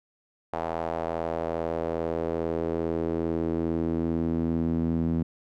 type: tone with band-pass filter sweep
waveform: sawtooth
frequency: 82.41 Hz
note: E2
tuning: in tune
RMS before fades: -28 dBFS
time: 0.53-5.23 s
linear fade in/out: 5 ms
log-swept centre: 750 to 220 Hz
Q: 2.3
effects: none